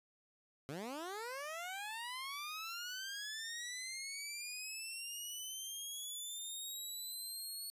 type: linear sweep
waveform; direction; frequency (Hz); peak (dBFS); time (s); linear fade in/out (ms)
15% pulse; up; 130 to 4392; -36; 0.69-7.7; 0
effects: resampled to 32000 Hz